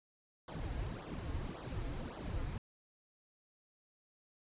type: noise with flanger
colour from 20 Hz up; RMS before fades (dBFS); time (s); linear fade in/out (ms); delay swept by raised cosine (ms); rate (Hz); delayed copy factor
brown; -41; 0.48-2.58; 2; 0.4 to 5.3; 1.8; -0.95
effects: resampled to 8000 Hz

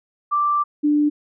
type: tone pair in turn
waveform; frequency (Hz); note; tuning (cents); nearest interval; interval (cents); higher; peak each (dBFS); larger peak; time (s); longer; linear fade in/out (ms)
sine; 1174.7 / 295.9; D6 / D4; 0 / +13; 2 octaves; 2387; first; -16 / -14; second; 0.31-0.64 / 0.83-1.1; first; 20
effects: none

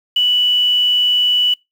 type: tone with quantisation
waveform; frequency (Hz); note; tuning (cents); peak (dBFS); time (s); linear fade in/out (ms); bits
sine; 2960; F#7; 0; -11; 0.16-1.54; 5; 6
effects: noise-tail reverb RT60 0.2 s tail -25 dB re dry

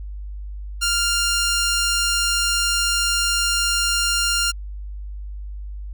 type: tone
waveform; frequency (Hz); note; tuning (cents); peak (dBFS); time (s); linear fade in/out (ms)
10% pulse; 1396.9; F6; 0; -10; 0.81-4.52; 20
effects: added 50 Hz sine -29 dBFS peak until 5.93 s

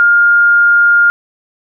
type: tone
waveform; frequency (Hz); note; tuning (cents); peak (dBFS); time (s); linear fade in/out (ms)
sine; 1411; F6; +17; -5; 0-1.1; 0
effects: none

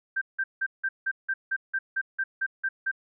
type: tone bursts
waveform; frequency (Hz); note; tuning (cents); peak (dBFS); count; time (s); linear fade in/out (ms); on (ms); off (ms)
sine; 1569; G6; +1; -24; 13; 0.16-2.915; 10; 55; 170
effects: none

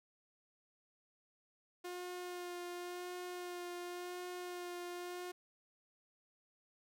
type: tone with vibrato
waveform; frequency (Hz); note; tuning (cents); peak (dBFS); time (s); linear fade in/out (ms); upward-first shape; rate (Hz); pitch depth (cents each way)
sawtooth; 355.8; F4; +32; -39; 1.84-5.32; 10; sine; 0.92; 16
effects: none

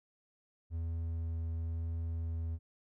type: tone with vibrato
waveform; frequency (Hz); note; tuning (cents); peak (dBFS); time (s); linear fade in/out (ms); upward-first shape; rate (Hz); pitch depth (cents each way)
triangle; 82.41; E2; 0; -32; 0.7-2.59; 50; triangle; 0.98; 8
effects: none

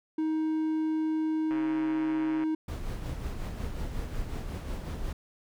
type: tone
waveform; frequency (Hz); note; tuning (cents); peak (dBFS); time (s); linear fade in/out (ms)
triangle; 314.5; D#4; +19; -24; 0.18-2.55; 5
type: click train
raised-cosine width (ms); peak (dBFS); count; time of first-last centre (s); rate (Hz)
0.5; -27; 128; 1.51-2.437; 137
type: noise with tremolo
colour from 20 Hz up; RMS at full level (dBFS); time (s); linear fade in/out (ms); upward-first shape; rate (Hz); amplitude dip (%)
brown; -33; 2.68-5.13; 5; sine; 5.5; 40
effects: none

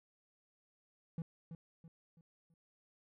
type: tone with echo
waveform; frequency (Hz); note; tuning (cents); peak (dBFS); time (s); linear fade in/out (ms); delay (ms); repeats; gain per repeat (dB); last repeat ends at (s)
triangle; 164.81; E3; 0; -35; 1.18-1.22; 2; 330; 4; -8; 2.54
effects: none

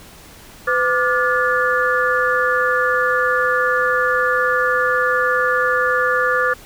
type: tone cluster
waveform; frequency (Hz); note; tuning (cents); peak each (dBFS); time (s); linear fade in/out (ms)
sine; 505 / 1181 / 1429 / 1728; B4 / D6 / F6 / A6; +39 / +9 / +39 / -32; -20; 0.67-6.54; 10
effects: pink hiss -42 dBFS RMS until 6.65 s

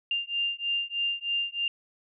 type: beating tone pair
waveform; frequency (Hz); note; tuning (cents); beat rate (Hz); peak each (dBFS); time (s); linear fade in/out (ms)
sine; 2794 / 2797.2; F7 / F7; 0 / +2; 3.2; -30 / -30; 0.11-1.68; 2
effects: none

